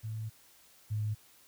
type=tone pair in turn; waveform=sine; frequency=110 / 106.56 Hz; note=A2 / G#2; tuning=0 / +45 cents; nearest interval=minor second; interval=55 cents; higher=first; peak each=-35 / -30 dBFS; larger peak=second; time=0.03-0.3 / 0.9-1.15 s; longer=first; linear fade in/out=20 ms; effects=white hiss -61 dBFS RMS until 1.47 s